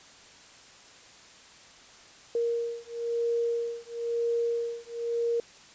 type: beating tone pair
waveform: sine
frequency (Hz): 467.8 / 468.8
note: A#4 / A#4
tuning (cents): +6 / +10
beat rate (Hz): 1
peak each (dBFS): -30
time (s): 2.35-5.4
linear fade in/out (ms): 2
effects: white hiss -52 dBFS RMS until 5.74 s + resampled to 16000 Hz